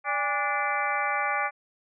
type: harmonic tone with a mistuned harmonic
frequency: 291.6 Hz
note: D4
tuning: 12 cents flat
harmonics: 2 / 3 / 4 / 5 / 6 / 7 / 8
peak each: -36 / -30 / -30 / -33 / -34 / -33 / -33 dBFS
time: 0.04-1.51 s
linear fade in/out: 50 ms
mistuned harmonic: 3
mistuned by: -120 cents
effects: none